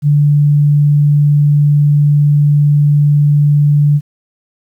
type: tone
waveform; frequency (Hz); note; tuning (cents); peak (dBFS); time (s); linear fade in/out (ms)
sine; 146.3; D3; -6; -6; 0.02-4.01; 50
effects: 8-bit